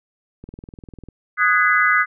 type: click train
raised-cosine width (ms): 3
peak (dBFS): -24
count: 14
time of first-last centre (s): 0.44-1.087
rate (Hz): 20.1
type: chord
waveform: sine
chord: G# minor seventh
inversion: second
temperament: equal with one note detuned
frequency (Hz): 1244.5 / 1480 / 1661.2 / 2023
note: D#6 / F#6 / G#6 / B6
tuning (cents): 0 / 0 / 0 / +41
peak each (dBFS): -18 / -18 / -20 / -19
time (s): 1.37-2.06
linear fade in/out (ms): 50
effects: none